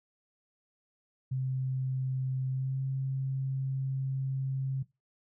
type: tone with pitch glide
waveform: sine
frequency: 130.8 to 133.7 Hz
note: C3 to C3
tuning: 0 to +38 cents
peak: -29 dBFS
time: 1.31-4.83 s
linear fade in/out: 10 ms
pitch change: +38 cents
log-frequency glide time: 2.5-2.8 s
effects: noise-tail reverb RT60 0.2 s tail -17 dB re dry